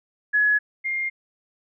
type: tone pair in turn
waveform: sine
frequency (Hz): 1690 / 2118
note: G#6 / C7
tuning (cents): +30 / +21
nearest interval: major third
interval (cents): 391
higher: second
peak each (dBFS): -16 / -23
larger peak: first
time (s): 0.33-0.59 / 0.84-1.1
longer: neither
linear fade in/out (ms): 20
effects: none